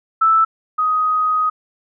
sine tone pair in turn, 1318 / 1253.4 Hz, E6 / D#6, -1 / +12 cents, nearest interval minor second, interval 87 cents, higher first, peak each -10 / -14 dBFS, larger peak first, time 0.21-0.45 / 0.78-1.5 s, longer second, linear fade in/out 10 ms, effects none

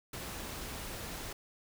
pink noise, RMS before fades -42 dBFS, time 0.13-1.33 s, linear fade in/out 5 ms, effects none

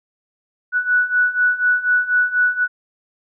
sine beating tone pair, 1475 / 1479.1 Hz, F#6 / F#6, -6 / -1 cents, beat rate 4.1 Hz, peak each -19 / -16 dBFS, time 0.72-2.68 s, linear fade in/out 50 ms, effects none

